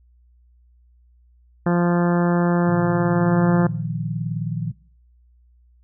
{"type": "harmonic tone", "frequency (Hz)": 174, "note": "F3", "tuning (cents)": -6, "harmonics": [1, 2, 3, 4, 5, 6, 7, 8, 9, 10], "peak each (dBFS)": [-17, -23, -27, -29, -31, -33, -34, -35, -36, -37], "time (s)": [1.66, 3.67], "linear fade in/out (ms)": 5}
{"type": "chord", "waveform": "sine", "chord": "Bb suspended fourth", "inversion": "none", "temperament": "just", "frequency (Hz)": [116.54, 155.39, 174.81], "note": ["Bb2", "Eb3", "F3"], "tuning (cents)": [0, -2, 2], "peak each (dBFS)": [-28, -26, -28], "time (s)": [2.67, 4.72], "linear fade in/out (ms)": 10}
{"effects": ["noise-tail reverb RT60 0.5 s tail -21 dB re dry", "added 60 Hz sine -52 dBFS peak until 5.83 s"]}